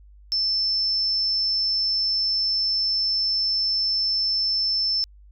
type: tone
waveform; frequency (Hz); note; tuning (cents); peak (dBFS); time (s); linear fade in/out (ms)
sine; 5300; E8; +9; -20; 0.32-5.04; 0
effects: added 50 Hz sine -46 dBFS peak until 5.31 s